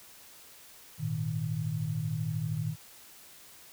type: chord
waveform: sine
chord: Ab suspended second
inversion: none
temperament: just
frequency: 103.83 / 116.8 / 155.74 Hz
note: Ab2 / Bb2 / Eb3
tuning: 0 / +4 / +2 cents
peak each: -38 / -34 / -32 dBFS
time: 0.98-2.76 s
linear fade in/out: 50 ms
effects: white hiss -53 dBFS RMS until 3.72 s